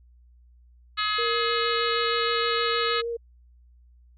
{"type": "harmonic tone", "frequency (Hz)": 423.1, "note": "G#4", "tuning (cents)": 32, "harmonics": [3, 4, 5, 6, 7, 8, 9, 10], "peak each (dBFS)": [-27, -33, -34, -36, -34, -37, -33, -33], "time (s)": [0.97, 3.02], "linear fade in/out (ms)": 20}
{"type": "tone with vibrato", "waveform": "sine", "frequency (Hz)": 466.2, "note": "A#4", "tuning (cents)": 0, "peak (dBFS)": -27, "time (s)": [1.18, 3.17], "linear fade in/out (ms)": 10, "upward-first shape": "square", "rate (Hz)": 6.4, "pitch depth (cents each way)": 10}
{"effects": ["added 60 Hz sine -52 dBFS peak until 4.17 s"]}